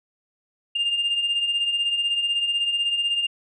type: beating tone pair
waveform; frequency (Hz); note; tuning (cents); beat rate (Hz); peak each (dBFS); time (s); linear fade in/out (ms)
sine; 2794 / 2810; F7 / F7; 0 / +10; 16; -27 / -20; 0.75-3.27; 10
effects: tanh soft clip ceiling -17 dBFS